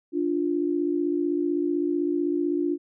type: tone pair together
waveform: sine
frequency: 293.4 / 349.2 Hz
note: D4 / F4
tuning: -2 / 0 cents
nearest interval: minor third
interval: 302 cents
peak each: -25 dBFS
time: 0.12-2.78 s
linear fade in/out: 50 ms
effects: none